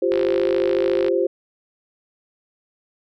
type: chord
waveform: sine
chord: F suspended second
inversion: none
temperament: just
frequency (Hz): 349.2 / 392.9 / 523.8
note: F4 / G4 / C5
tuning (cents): 0 / +4 / +2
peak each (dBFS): -21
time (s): 0.02-1.27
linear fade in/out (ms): 5
type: click train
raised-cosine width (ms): 0.3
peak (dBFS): -14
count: 53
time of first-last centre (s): 0.12-1.083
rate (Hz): 54
effects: none